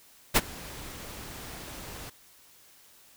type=noise with ADSR envelope; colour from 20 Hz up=pink; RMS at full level=-18 dBFS; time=0.34-2.1 s; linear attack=26 ms; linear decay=36 ms; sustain=-24 dB; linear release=7 ms; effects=white hiss -57 dBFS RMS until 3.16 s